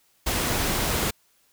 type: noise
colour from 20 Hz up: pink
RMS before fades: -25 dBFS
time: 0.26-1.11 s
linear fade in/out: 10 ms
effects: white hiss -64 dBFS RMS until 1.52 s